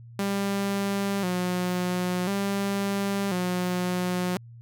sawtooth tone with vibrato, 189.2 Hz, F#3, 39 cents sharp, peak -21 dBFS, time 0.19-4.37 s, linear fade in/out 2 ms, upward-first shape square, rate 0.48 Hz, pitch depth 84 cents each way, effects added 117 Hz sine -43 dBFS peak until 4.61 s

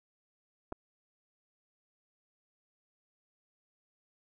clicks, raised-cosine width 1 ms, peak -29 / -24 dBFS, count 2, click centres 0.722 / 0.725 s, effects none

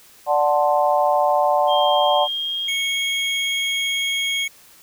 sine chord, D dominant seventh, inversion none, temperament equal, 587.3 / 740 / 880 / 1046.5 Hz, D5 / F#5 / A5 / C6, 0 / 0 / 0 / 0 cents, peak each -19 / -19 / -21 / -24 dBFS, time 0.26-2.28 s, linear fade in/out 50 ms
sine tone with pitch glide, 3200 to 3262 Hz, G7 to G#7, +35 to -32 cents, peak -22 dBFS, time 1.67-4.48 s, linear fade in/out 50 ms, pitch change +33 cents, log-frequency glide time 1.92-2.95 s
square tone with vibrato, 2210 Hz, C#7, 6 cents flat, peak -24 dBFS, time 2.68-4.48 s, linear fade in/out 5 ms, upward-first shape triangle, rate 18 Hz, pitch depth 9 cents each way
effects white hiss -49 dBFS RMS until 4.82 s

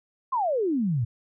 sine exponential sweep, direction down, 1096 to 107.7 Hz, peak -22 dBFS, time 0.32-1.05 s, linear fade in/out 10 ms, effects none

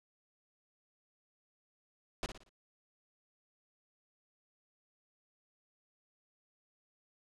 pink noise with echo, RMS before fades -36 dBFS, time 2.23-2.26 s, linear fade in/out 0 ms, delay 58 ms, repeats 4, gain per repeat -8 dB, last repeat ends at 2.492 s, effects low-pass 6000 Hz 12 dB/octave

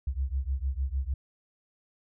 sine beating tone pair, 64 / 70.6 Hz, C2 / C#2, -38 / +32 cents, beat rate 6.6 Hz, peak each -30 / -31 dBFS, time 0.07-1.14 s, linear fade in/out 5 ms, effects none

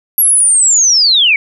sine linear sweep, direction down, 11560 to 2175 Hz, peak -6 dBFS, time 0.18-1.36 s, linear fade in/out 2 ms, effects none

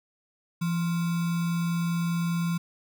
sine tone with sample-and-hold, 170 Hz, F3, 46 cents flat, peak -24 dBFS, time 0.61-2.58 s, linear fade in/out 10 ms, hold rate 1225 Hz, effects none

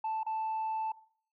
sine tone with dropouts, 880 Hz, A5, in tune, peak -29 dBFS, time 0.04-0.92 s, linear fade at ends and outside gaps 5 ms, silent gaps 0.233-0.264 s, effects noise-tail reverb RT60 0.5 s tail -19 dB re dry + tanh soft clip ceiling -29 dBFS

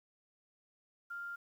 sine tone with quantisation, 1396.9 Hz, F6, in tune, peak -40 dBFS, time 1.1-1.36 s, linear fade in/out 10 ms, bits 11, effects none

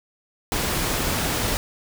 pink noise, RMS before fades -24 dBFS, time 0.52-1.57 s, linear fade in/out 0 ms, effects none

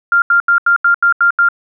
sine tone bursts, 1395 Hz, F6, 2 cents flat, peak -7 dBFS, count 8, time 0.12-1.487 s, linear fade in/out 2 ms, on 100 ms, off 81 ms, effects none

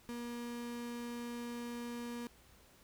35% pulse tone, 238.4 Hz, A#3, 39 cents sharp, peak -39 dBFS, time 0.09-2.27 s, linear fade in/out 0 ms, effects added 60 Hz sine -70 dBFS peak until 2.83 s + pink hiss -64 dBFS RMS until 2.83 s

